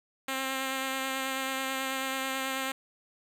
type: tone with vibrato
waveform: 5% pulse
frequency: 265.7 Hz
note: C4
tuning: 27 cents sharp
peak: -19 dBFS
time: 0.28-2.72 s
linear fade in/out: 5 ms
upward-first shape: sine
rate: 9.2 Hz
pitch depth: 14 cents each way
effects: none